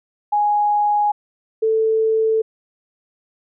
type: tone pair in turn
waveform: sine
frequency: 830.6 / 442.3 Hz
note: G#5 / A4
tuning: 0 / +9 cents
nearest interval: major seventh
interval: 1091 cents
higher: first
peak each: -14 dBFS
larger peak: neither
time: 0.32-1.12 / 1.62-2.42 s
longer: neither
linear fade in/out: 10 ms
effects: none